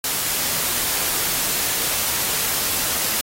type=noise; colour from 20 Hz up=white; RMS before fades=-22 dBFS; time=0.04-3.21 s; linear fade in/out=2 ms; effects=AAC 48 kbps